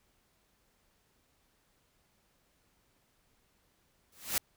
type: noise with exponential growth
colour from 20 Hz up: white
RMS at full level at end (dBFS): -27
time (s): 4.12-4.38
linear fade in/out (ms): 2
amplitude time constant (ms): 56
effects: pink hiss -72 dBFS RMS until 4.56 s